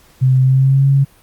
sine tone with pitch glide, 130 to 137.73 Hz, C3 to C#3, -11 to -11 cents, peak -8 dBFS, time 0.21-1.05 s, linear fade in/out 20 ms, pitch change +100 cents, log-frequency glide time 0.41-0.87 s, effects pink hiss -49 dBFS RMS until 1.22 s + Opus 48 kbps

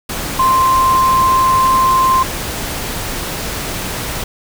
sine tone in noise, 1046.5 Hz, C6, in tune, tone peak -9 dBFS, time 0.39-2.23 s, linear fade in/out 5 ms, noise pink, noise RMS -22 dBFS, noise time 0.09-4.24 s, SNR +10 dB, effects none

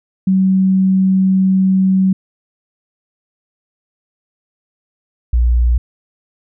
sine tone pair in turn, 189.5 / 59.69 Hz, F#3 / A#1, +42 / +42 cents, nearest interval octave + minor sixth, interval 2000 cents, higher first, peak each -9 dBFS, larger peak neither, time 0.27-2.13 / 5.33-5.78 s, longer first, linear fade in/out 5 ms, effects none

